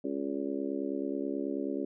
harmonic tone with a mistuned harmonic, 69.3 Hz, C#2, in tune, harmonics 3 / 4 / 5 / 6 / 7 / 8, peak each -42 / -34 / -37 / -38 / -47 / -42 dBFS, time 0.04-1.85 s, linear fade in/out 5 ms, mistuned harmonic 8, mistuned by +50 cents, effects none

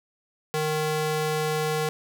square tone with high-pass filter, 154.4 Hz, D#3, 13 cents flat, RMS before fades -26 dBFS, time 0.54-1.89 s, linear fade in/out 0 ms, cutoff 310 Hz, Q 1.2, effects none

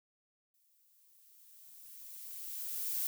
violet noise with exponential growth, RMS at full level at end -34 dBFS, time 0.54-3.07 s, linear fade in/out 1 ms, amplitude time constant 550 ms, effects none

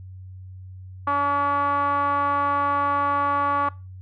5% pulse tone with low-pass filter, 284.6 Hz, C#4, 46 cents sharp, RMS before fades -22 dBFS, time 1.07-3.69 s, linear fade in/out 5 ms, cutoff 1100 Hz, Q 5.5, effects noise-tail reverb RT60 0.3 s tail -22 dB re dry + added 93 Hz sine -37 dBFS peak until 4.01 s

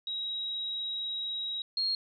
sine tone pair in turn, 3831 / 4263 Hz, A#7 / C8, +47 / +32 cents, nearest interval major second, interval 185 cents, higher second, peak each -32 / -27 dBFS, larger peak second, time 0.07-1.62 / 1.77-1.95 s, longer first, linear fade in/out 2 ms, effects none

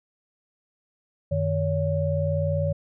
sine tone cluster, 92.4 / 152.7 / 565 Hz, F#2 / D#3 / C#5, -2 / -32 / +33 cents, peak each -26 dBFS, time 1.31-2.73 s, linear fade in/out 10 ms, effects none

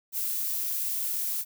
violet noise, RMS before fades -30 dBFS, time 0.12-1.45 s, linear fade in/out 50 ms, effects none

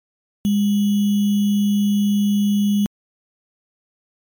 sine tone with sample-and-hold, 204.1 Hz, G#3, 30 cents flat, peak -14 dBFS, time 0.45-2.86 s, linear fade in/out 0 ms, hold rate 3150 Hz, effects MP3 96 kbps

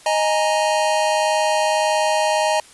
square chord, D# suspended fourth, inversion none, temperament equal, 622.3 / 830.6 / 932.3 Hz, D#5 / G#5 / A#5, 0 / 0 / 0 cents, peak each -20 / -22 / -23 dBFS, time 0.06-2.6 s, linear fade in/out 2 ms, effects white hiss -46 dBFS RMS until 2.73 s + resampled to 24000 Hz

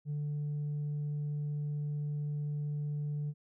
triangle tone with tanh clipping, 147.4 Hz, D3, 7 cents sharp, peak -33 dBFS, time 0.05-3.34 s, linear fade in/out 50 ms, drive 6 dB, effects none

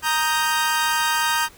sawtooth chord, Eb major, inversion second, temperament equal, 932.3 / 1244.5 / 1568 Hz, Bb5 / Eb6 / G6, 0 / 0 / 0 cents, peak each -18 / -22 / -20 dBFS, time 0.02-1.49 s, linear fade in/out 50 ms, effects pink hiss -48 dBFS RMS until 1.57 s

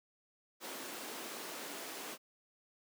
pink high-pass noise, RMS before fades -45 dBFS, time 0.6-2.18 s, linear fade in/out 50 ms, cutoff 260 Hz, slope 24 dB/octave, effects none

